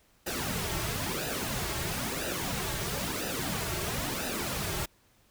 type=noise with flanger; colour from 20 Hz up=pink; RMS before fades=-33 dBFS; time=0.26-4.86 s; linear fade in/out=10 ms; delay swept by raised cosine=0.9 to 4.1 ms; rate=1 Hz; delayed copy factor=-0.7; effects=pink hiss -65 dBFS RMS until 5.3 s